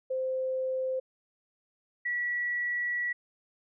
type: tone pair in turn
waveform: sine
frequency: 520 / 1939.6 Hz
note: C5 / B6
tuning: -11 / -32 cents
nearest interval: octave + major seventh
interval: 2279 cents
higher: second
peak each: -28 dBFS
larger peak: neither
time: 0.1-1 / 2.05-3.13 s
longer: second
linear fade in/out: 10 ms
effects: none